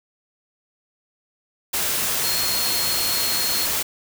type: tone in noise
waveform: sine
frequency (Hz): 4277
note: C8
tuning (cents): +37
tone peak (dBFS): -25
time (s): 2.23-3.66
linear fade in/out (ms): 10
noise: white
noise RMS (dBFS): -23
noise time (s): 1.73-3.83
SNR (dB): -5
effects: none